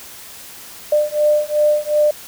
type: beating tone pair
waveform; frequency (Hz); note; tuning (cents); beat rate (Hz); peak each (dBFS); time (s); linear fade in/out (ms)
sine; 597 / 599.7; D5 / D5; +28 / +36; 2.7; -16; 0.92-2.11; 5
effects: white hiss -37 dBFS RMS until 2.27 s